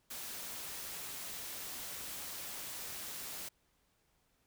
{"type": "noise", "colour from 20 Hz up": "white", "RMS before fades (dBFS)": -44, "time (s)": [0.1, 3.49], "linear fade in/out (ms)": 10, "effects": ["pink hiss -75 dBFS RMS until 4.46 s"]}